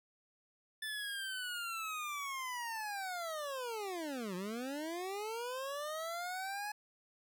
25% pulse linear two-way sweep, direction down then up, 1760 to 174.61 to 845 Hz, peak -35 dBFS, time 0.82-6.72 s, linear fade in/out 5 ms, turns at 4.35 s, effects none

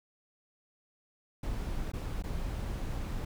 brown noise with dropouts, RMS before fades -35 dBFS, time 1.43-3.25 s, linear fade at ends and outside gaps 5 ms, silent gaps 1.919-1.934 / 2.224-2.237 s, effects none

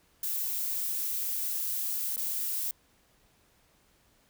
violet noise with dropouts, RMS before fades -32 dBFS, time 0.23-2.71 s, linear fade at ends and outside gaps 2 ms, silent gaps 2.162-2.177 s, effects pink hiss -66 dBFS RMS until 4.29 s

